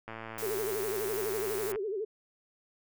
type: click train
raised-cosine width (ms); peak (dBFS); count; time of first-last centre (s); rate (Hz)
0.5; -26; 189; 0.08-1.759; 112
type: noise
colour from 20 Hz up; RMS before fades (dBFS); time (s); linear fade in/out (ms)
blue; -40; 0.38-1.72; 2
type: tone with vibrato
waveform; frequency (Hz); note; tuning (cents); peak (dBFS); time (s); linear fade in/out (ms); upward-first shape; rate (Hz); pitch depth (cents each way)
sine; 409.9; G#4; -23; -31; 0.42-2.05; 10; sine; 12; 150
effects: none